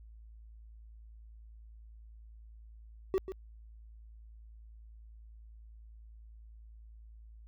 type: tone with echo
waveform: triangle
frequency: 380.9 Hz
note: G4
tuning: 50 cents flat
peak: -24 dBFS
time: 3.14-3.18 s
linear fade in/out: 0 ms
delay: 140 ms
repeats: 1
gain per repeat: -11 dB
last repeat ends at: 3.32 s
effects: added 55 Hz sine -50 dBFS peak until 7.47 s